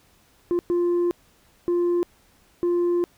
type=tone bursts at uneven times; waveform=sine; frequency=349.2 Hz; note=F4; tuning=in tune; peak=-16 dBFS; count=4; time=0.51-0.59 / 0.7-1.11 / 1.68-2.03 / 2.63-3.04 s; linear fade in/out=0 ms; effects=tanh soft clip ceiling -18 dBFS + pink hiss -59 dBFS RMS until 3.17 s